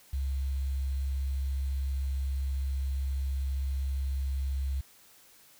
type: tone with quantisation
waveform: sine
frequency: 67.5 Hz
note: C#2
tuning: 45 cents flat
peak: -28 dBFS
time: 0.13-4.81 s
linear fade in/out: 5 ms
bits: 9
effects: white hiss -58 dBFS RMS until 5.59 s